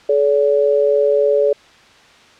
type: tone pair together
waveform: sine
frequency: 428.3 / 571.7 Hz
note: A4 / D5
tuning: -47 / -47 cents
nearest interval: perfect fourth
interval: 500 cents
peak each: -14 dBFS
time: 0.09-1.53 s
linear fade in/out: 5 ms
effects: white hiss -46 dBFS RMS until 2.39 s + low-pass 4000 Hz 12 dB/octave